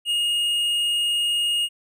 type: tone with tanh clipping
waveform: sine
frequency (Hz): 2857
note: F7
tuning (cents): +39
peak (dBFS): -21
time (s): 0.05-1.69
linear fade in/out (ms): 50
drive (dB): 8
effects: none